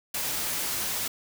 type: noise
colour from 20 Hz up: white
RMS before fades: -30 dBFS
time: 0.14-1.08 s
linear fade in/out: 5 ms
effects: none

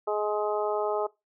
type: harmonic tone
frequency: 210 Hz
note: G#3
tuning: 19 cents sharp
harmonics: 2 / 3 / 4 / 5 / 6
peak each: -28 / -31 / -32 / -38 / -36 dBFS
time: 0.07-1.07 s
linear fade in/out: 10 ms
effects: noise-tail reverb RT60 0.2 s tail -20 dB re dry

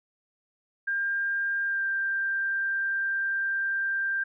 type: tone with pitch glide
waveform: sine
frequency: 1600 to 1582.5 Hz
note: G6 to G6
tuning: +35 to +16 cents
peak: -25 dBFS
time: 0.87-4.24 s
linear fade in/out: 10 ms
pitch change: -19 cents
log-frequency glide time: 1.65-1.84 s
effects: none

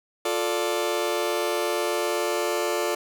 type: chord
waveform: sawtooth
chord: D minor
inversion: first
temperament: just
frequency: 352.4 / 440.5 / 587.3 Hz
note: F4 / A4 / D5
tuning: +16 / +2 / 0 cents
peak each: -24 dBFS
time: 0.25-2.95 s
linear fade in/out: 5 ms
effects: none

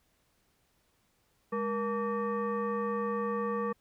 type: tone with frequency modulation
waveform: sine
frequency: 473 Hz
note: A#4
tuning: 25 cents sharp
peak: -29 dBFS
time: 1.52-3.73 s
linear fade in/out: 10 ms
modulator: 679 Hz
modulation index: 1.2
effects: pink hiss -72 dBFS RMS until 3.8 s

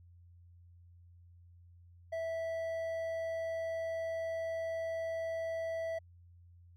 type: tone with hard clipping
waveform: triangle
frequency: 656 Hz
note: E5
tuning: 9 cents flat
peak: -36 dBFS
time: 2.12-5.99 s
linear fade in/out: 10 ms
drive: 9 dB
effects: added 87 Hz sine -56 dBFS peak until 6.76 s

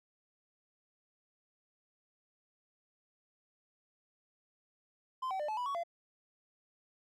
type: tone with pitch steps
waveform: triangle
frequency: 1035 / 764 / 598 / 863 / 984 / 1119 / 683 Hz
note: C6 / G5 / D5 / A5 / B5 / C#6 / F5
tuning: -19 / -45 / +31 / -34 / -7 / +16 / -39 cents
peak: -32 dBFS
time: 5.22-5.836 s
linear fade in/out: 10 ms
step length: 88 ms
effects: none

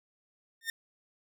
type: tone with exponential growth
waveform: sawtooth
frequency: 1820 Hz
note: A#6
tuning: 42 cents flat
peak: -24 dBFS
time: 0.61-0.7 s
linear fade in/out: 2 ms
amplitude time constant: 19 ms
effects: none

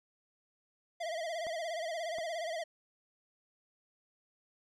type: tone with vibrato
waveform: square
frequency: 659.3 Hz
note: E5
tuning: in tune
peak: -36 dBFS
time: 1-2.64 s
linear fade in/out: 10 ms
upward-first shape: sine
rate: 17 Hz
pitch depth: 96 cents each way
type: clicks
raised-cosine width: 1 ms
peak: -34 dBFS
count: 2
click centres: 1.468 / 2.185 s
effects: low-pass 7000 Hz 12 dB/octave

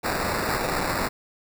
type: noise with sample-and-hold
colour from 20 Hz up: white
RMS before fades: -26 dBFS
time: 0.03-1.09 s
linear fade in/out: 20 ms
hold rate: 3150 Hz
effects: none

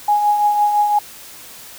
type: tone with tremolo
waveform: sine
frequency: 830.6 Hz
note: G#5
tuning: in tune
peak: -10 dBFS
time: 0.08-0.99 s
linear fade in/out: 5 ms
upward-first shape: triangle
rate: 5.9 Hz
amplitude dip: 50%
effects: white hiss -38 dBFS RMS until 1.78 s

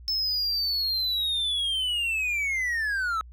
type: linear sweep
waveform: triangle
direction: down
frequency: 5274 to 1272 Hz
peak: -23 dBFS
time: 0.08-3.21 s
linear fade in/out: 0 ms
effects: added 60 Hz sine -43 dBFS peak until 3.32 s

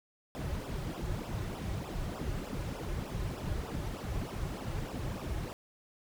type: noise with flanger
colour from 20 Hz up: brown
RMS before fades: -37 dBFS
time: 0.35-5.53 s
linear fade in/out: 0 ms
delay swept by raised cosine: 0.46 to 4.46 ms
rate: 3.3 Hz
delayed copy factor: -0.9
effects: none

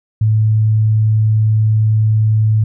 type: tone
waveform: sine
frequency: 108.8 Hz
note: A2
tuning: 19 cents flat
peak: -9 dBFS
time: 0.21-2.64 s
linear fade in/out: 5 ms
effects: none

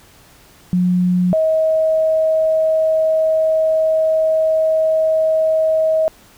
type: tone pair in turn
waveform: sine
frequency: 180 / 635.7 Hz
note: F#3 / D#5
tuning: -47 / +37 cents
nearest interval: octave + minor seventh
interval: 2184 cents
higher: second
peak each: -12 dBFS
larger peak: neither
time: 0.73-1.33 / 1.33-6.08 s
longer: second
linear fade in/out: 0 ms
effects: pink hiss -47 dBFS RMS until 6.37 s

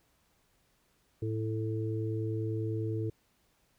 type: harmonic tone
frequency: 110 Hz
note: A2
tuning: in tune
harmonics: 1 / 3 / 4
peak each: -32 / -37 / -38 dBFS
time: 1.22-3.1 s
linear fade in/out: 5 ms
effects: pink hiss -71 dBFS RMS until 3.78 s

